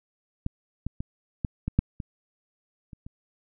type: clicks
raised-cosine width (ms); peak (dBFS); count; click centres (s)
5; -15 / -17 / -19 / -14 / -15 / -7 / -21 / -30 / -28; 9; 0.464 / 0.866 / 1.005 / 1.448 / 1.68 / 1.79 / 2.002 / 2.932 / 3.065
effects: none